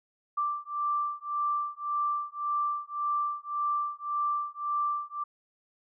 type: beating tone pair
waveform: sine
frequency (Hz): 1174.7 / 1176.5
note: D6 / D6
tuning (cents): 0 / +3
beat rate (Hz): 1.8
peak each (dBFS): -31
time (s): 0.37-5.24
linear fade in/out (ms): 10
effects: none